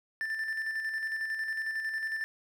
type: tone with tremolo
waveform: triangle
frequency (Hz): 1773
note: A6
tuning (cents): +13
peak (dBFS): -28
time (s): 0.21-2.24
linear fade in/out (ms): 0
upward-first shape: square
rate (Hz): 11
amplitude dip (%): 40
effects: none